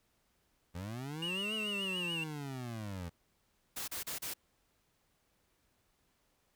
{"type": "linear two-way sweep", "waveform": "25% pulse", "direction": "up then down", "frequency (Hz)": [82.41, 220, 82.41], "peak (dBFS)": -36, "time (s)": [0.74, 3.1], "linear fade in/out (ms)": 20, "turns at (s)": 1.54}
{"type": "tone with vibrato", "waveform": "triangle", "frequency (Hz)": 2800, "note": "F7", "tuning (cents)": 4, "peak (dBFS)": -34, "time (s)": [1.22, 2.24], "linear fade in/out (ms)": 5, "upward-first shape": "triangle", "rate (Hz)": 6.9, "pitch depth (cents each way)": 95}
{"type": "noise bursts", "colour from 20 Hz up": "white", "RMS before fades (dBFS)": -40, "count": 4, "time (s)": [3.76, 4.339], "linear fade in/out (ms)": 10, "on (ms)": 120, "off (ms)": 33}
{"effects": ["pink hiss -75 dBFS RMS until 6.55 s"]}